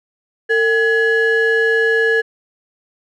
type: ring-modulated tone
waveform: triangle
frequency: 618 Hz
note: D#5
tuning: 12 cents flat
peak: -7 dBFS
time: 0.49-2.22 s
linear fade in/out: 20 ms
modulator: 1070 Hz
effects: none